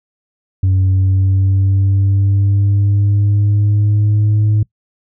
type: tone with pitch glide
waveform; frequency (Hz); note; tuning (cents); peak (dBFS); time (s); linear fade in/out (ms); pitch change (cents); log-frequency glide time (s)
sine; 94.5 to 106.07; F#2 to G#2; +37 to +37; -7; 0.63-4.63; 5; +200; 0.85-4.45
effects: noise-tail reverb RT60 0.1 s tail -23 dB re dry + tanh soft clip ceiling -8 dBFS